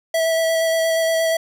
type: tone with vibrato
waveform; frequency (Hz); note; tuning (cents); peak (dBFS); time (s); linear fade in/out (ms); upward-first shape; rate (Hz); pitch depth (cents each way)
square; 653; E5; -17; -17; 0.14-1.37; 5; square; 8.5; 9
effects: none